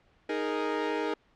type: chord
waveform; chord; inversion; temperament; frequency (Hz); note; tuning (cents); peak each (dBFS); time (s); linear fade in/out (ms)
sawtooth; D# suspended fourth; none; equal; 311.1 / 415.3 / 466.2; D#4 / G#4 / A#4; 0 / 0 / 0; -29; 0.29-1.14; 5
effects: pink hiss -65 dBFS RMS until 1.35 s + low-pass 3000 Hz 12 dB/octave